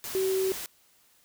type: tone in noise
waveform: sine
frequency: 380.1 Hz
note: F#4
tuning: 47 cents sharp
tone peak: -24 dBFS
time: 0.15-0.52 s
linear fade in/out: 0 ms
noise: white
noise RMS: -37 dBFS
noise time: 0.04-0.66 s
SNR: +10 dB
effects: white hiss -63 dBFS RMS until 1.24 s